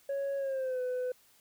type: tone with pitch glide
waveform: sine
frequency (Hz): 554.4 to 502.5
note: C#5 to B4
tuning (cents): 0 to +30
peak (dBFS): -28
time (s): 0.09-1.12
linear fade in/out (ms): 5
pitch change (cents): -170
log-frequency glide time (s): 0.37-0.81
effects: tanh soft clip ceiling -30 dBFS + white hiss -64 dBFS RMS until 1.4 s